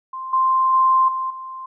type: tone with level steps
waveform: sine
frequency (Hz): 1046.5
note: C6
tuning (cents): 0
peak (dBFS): -27 / -14 / -12 / -21 / -30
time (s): 0.13-1.66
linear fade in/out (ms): 5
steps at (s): 0.33 / 0.73 / 1.08 / 1.3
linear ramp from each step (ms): 5
effects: none